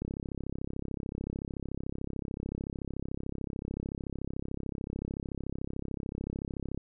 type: click train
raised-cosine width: 3 ms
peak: -23 dBFS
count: 228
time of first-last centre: 0.02-6.776 s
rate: 33.6 Hz
effects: none